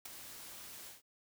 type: noise with ADSR envelope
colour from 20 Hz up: white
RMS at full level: -41 dBFS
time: 0.05-1.02 s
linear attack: 8 ms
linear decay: 5 ms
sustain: -9 dB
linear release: 140 ms
effects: none